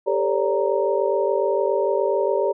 sine tone cluster, 395.8 / 445.9 / 531 / 578 / 932 Hz, G4 / A4 / C5 / D5 / A#5, +17 / +23 / +25 / -28 / -1 cents, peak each -22 / -26 / -26 / -23 / -28 dBFS, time 0.06-2.53 s, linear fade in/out 20 ms, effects none

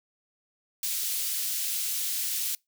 white high-pass noise, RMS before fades -30 dBFS, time 0.83-2.55 s, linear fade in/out 2 ms, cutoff 3300 Hz, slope 12 dB/octave, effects noise-tail reverb RT60 0.2 s tail -26 dB re dry

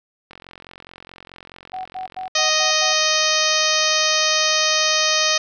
click train, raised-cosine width 0.3 ms, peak -23 dBFS, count 89, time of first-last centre 0.31-2.279 s, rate 44.7 Hz
sine tone bursts, 749 Hz, F#5, 21 cents sharp, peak -26 dBFS, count 6, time 1.73-2.93 s, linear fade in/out 10 ms, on 120 ms, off 96 ms
harmonic tone, 622.3 Hz, D#5, in tune, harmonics 1 / 2 / 3 / 4 / 5 / 6 / 7 / 8 / 9 / 10, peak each -25 / -25 / -25 / -25 / -25 / -25 / -25 / -25 / -25 / -25 dBFS, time 2.35-5.38 s, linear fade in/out 5 ms
effects none

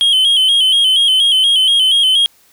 triangle tone with vibrato, 3156 Hz, G7, 11 cents sharp, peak -7 dBFS, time 0.01-2.26 s, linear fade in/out 0 ms, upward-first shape square, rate 4.2 Hz, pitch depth 57 cents each way, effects white hiss -51 dBFS RMS until 2.52 s

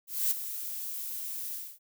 violet noise with ADSR envelope, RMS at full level -26 dBFS, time 0.07-1.79 s, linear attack 240 ms, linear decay 20 ms, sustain -11 dB, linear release 250 ms, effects none

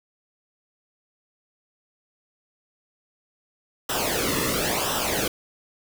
pink noise with flanger, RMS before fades -25 dBFS, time 3.89-5.28 s, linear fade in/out 5 ms, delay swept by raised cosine 0.44 to 1.32 ms, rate 0.97 Hz, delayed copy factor -0.75, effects none

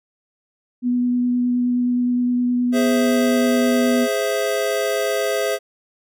sine tone with vibrato, 245.8 Hz, B3, 8 cents flat, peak -16 dBFS, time 0.82-4.08 s, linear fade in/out 50 ms, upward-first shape sine, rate 9.6 Hz, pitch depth 9 cents each way
square chord, Ab augmented, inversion none, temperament equal, 415.3 / 523.3 / 659.3 Hz, Ab4 / C5 / E5, 0 / 0 / 0 cents, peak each -24 dBFS, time 2.72-5.59 s, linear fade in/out 50 ms
effects none

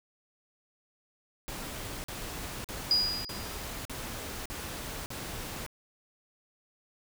pink noise bursts, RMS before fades -39 dBFS, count 7, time 1.48-5.664 s, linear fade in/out 0 ms, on 560 ms, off 44 ms
sine tone with exponential decay, 4900 Hz, D#8, 27 cents flat, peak -20 dBFS, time 2.91-3.65 s, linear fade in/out 1 ms, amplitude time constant 160 ms
effects none

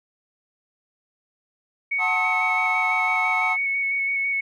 sine tone with vibrato, 2217 Hz, C#7, in tune, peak -21 dBFS, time 1.91-4.41 s, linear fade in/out 10 ms, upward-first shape square, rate 6 Hz, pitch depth 12 cents each way
triangle chord, F# diminished seventh, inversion none, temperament just, 740 / 888 / 1065.6 / 1278.7 Hz, F#5 / A5 / C6 / Eb6, 0 / +16 / +31 / +47 cents, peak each -25 / -26 / -30 / -27 dBFS, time 1.98-3.57 s, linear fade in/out 50 ms
effects none

